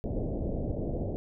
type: low-pass noise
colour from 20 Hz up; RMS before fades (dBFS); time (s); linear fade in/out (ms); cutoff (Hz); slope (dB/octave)
pink; -32; 0.04-1.16; 0; 650; 48
effects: none